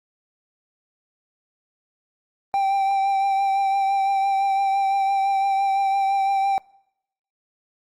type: tone with vibrato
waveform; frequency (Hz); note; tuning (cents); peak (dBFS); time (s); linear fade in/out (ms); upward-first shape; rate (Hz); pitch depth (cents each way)
triangle; 784; G5; 0; -16; 2.54-6.58; 0; triangle; 5.9; 24
effects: noise-tail reverb RT60 0.8 s tail -25 dB re dry + Opus 32 kbps